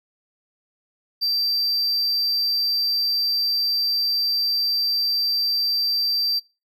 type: tone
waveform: triangle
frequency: 4689 Hz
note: D8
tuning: 4 cents flat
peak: -18 dBFS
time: 1.21-6.4 s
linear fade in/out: 20 ms
effects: noise-tail reverb RT60 0.3 s tail -26 dB re dry